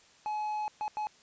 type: tone bursts at uneven times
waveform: triangle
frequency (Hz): 849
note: G#5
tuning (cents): +38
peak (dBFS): -29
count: 3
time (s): 0.26-0.68 / 0.81-0.88 / 0.97-1.07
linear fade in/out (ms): 0
effects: white hiss -60 dBFS RMS until 1.22 s + resampled to 16000 Hz